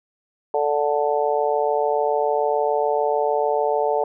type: harmonic tone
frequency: 146.83 Hz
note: D3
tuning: in tune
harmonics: 3 / 4 / 5 / 6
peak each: -22 / -23 / -24 / -25 dBFS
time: 0.54-4.04 s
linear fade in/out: 2 ms
effects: none

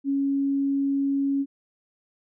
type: tone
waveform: sine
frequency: 276.9 Hz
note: C#4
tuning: 2 cents flat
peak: -21 dBFS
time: 0.04-1.46 s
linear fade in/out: 50 ms
effects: none

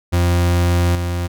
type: tone with level steps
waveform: 40% pulse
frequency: 87.31 Hz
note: F2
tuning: in tune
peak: -12 / -18 dBFS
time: 0.12-1.28 s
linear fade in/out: 20 ms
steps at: 0.95 s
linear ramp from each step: 2 ms
effects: none

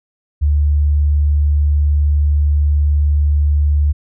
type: tone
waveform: sine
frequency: 73.42 Hz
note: D2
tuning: in tune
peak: -10 dBFS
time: 0.41-3.93 s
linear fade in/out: 20 ms
effects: none

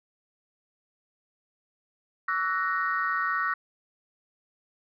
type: chord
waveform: sine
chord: F# dominant seventh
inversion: second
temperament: equal with one note detuned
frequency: 1134.6 / 1318.5 / 1480 / 1864.7 Hz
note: C#6 / E6 / F#6 / A#6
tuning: +40 / 0 / 0 / 0 cents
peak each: -30 dBFS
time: 2.28-3.54 s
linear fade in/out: 5 ms
effects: tanh soft clip ceiling -15 dBFS

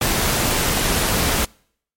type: noise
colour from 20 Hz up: pink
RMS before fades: -19 dBFS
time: 0.01-1.45 s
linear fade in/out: 5 ms
effects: noise-tail reverb RT60 0.6 s tail -26 dB re dry + MP3 64 kbps

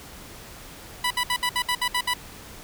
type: tone bursts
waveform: 15% pulse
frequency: 987.8 Hz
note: B5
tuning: in tune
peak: -15 dBFS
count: 9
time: 1.04-2.138 s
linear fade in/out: 5 ms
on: 66 ms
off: 63 ms
effects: pink hiss -43 dBFS RMS until 2.63 s

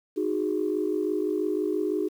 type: tone cluster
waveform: sine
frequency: 309.6 / 367 / 413 Hz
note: D#4 / F#4 / G#4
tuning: -9 / -14 / -10 cents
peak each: -28 dBFS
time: 0.16-2.09 s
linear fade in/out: 20 ms
effects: tanh soft clip ceiling -15 dBFS + 9-bit

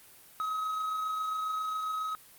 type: tone with amplitude modulation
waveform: triangle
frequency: 1272 Hz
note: D#6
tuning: 38 cents sharp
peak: -27 dBFS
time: 0.4-2.15 s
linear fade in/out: 0 ms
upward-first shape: sine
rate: 27.4 Hz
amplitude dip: 25%
effects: white hiss -55 dBFS RMS until 2.38 s + Opus 32 kbps

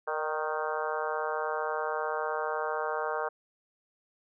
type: harmonic tone with a mistuned harmonic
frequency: 155.5 Hz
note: D#3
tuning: 1 cent flat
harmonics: 3 / 4 / 5 / 6 / 7 / 8 / 9 / 10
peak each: -35 / -36 / -37 / -38 / -38 / -39 / -40 / -40 dBFS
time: 0.07-3.29 s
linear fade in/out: 10 ms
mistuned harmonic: 4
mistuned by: -33 cents
effects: none

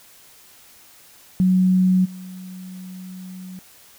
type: tone with level steps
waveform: sine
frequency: 185 Hz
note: F#3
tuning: in tune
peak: -13 / -33 dBFS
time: 1.4-3.59 s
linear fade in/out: 0 ms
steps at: 2.04 s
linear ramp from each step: 20 ms
effects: white hiss -49 dBFS RMS until 3.98 s

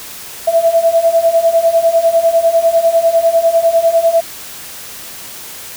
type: beating tone pair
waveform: sine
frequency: 659.3 / 669.3 Hz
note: E5 / E5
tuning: 0 / +26 cents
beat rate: 10 Hz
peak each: -13 / -10 dBFS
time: 0.47-4.21 s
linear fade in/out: 10 ms
effects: white hiss -30 dBFS RMS until 5.76 s

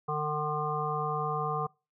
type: harmonic tone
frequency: 150.8 Hz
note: D3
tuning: 46 cents sharp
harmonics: 1 / 3 / 5 / 7 / 8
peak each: -35 / -35 / -35 / -35 / -35 dBFS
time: 0.08-1.67 s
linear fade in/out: 10 ms
effects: noise-tail reverb RT60 0.3 s tail -25 dB re dry

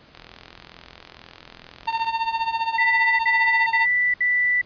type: click train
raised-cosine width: 0.2 ms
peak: -23 dBFS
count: 83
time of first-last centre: 0.15-2.093 s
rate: 42.2 Hz
type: tone with tremolo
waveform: 45% pulse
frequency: 908 Hz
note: A#5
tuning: 46 cents flat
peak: -18 dBFS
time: 1.87-3.86 s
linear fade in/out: 10 ms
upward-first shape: triangle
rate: 15 Hz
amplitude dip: 85%
type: tone bursts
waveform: sine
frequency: 1975.5 Hz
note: B6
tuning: in tune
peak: -17 dBFS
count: 4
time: 2.78-4.615 s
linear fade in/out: 5 ms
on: 410 ms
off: 65 ms
effects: pink hiss -51 dBFS RMS until 4.65 s + resampled to 11025 Hz

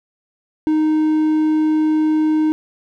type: tone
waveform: triangle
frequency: 310.2 Hz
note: D#4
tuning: 5 cents flat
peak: -11 dBFS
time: 0.67-2.52 s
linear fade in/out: 0 ms
effects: none

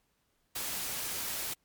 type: noise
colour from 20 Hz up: white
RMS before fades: -36 dBFS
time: 0.55-1.54 s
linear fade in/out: 10 ms
effects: pink hiss -75 dBFS RMS until 1.64 s + MP3 96 kbps

